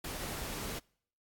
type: noise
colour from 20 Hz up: pink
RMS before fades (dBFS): -40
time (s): 0.04-0.79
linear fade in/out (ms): 5
effects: noise-tail reverb RT60 0.6 s tail -26 dB re dry + AAC 64 kbps